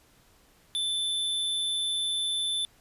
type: tone with amplitude modulation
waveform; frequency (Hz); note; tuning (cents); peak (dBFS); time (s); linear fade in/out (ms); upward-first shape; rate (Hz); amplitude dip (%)
square; 3520; A7; 0; -26; 0.75-2.65; 0; sine; 174; 30
effects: pink hiss -61 dBFS RMS until 2.8 s + resampled to 32000 Hz